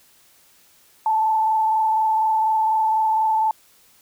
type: tone with frequency modulation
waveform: sine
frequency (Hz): 877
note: A5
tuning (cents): -6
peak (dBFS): -16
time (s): 1.06-3.51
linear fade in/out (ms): 2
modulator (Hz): 24.1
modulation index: 0.63
effects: white hiss -55 dBFS RMS until 4.01 s